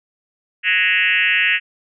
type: tone with frequency modulation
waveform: sine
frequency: 2250 Hz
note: C#7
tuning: 25 cents sharp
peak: -13 dBFS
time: 0.63-1.6 s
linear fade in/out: 50 ms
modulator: 194 Hz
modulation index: 3.1
effects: none